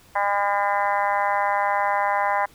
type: harmonic tone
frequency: 202 Hz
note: G#3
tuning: 48 cents flat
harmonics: 3 / 4 / 5 / 6 / 7 / 8 / 9 / 10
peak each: -28 / -23 / -24 / -34 / -34 / -32 / -32 / -32 dBFS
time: 0.15-2.46 s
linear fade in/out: 10 ms
effects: pink hiss -53 dBFS RMS until 2.54 s